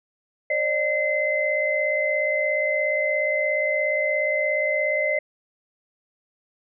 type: tone cluster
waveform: sine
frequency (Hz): 550 / 607 / 2057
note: C#5 / D#5 / C7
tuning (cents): -14 / -43 / -30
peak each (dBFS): -28 / -24 / -23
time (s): 0.5-5.19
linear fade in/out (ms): 5
effects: none